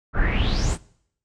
brown noise with low-pass filter sweep, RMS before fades -21 dBFS, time 0.13-0.78 s, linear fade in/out 50 ms, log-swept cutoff 1300 to 9100 Hz, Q 7.5, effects noise-tail reverb RT60 0.7 s tail -22 dB re dry

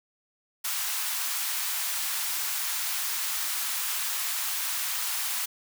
white high-pass noise, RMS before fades -30 dBFS, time 0.64-5.46 s, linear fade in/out 10 ms, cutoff 850 Hz, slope 24 dB/octave, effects none

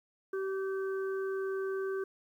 harmonic tone, 385.5 Hz, G4, 29 cents flat, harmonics 1 / 3 / 4, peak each -32 / -46 / -44 dBFS, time 0.33-2.04 s, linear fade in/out 5 ms, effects 11-bit

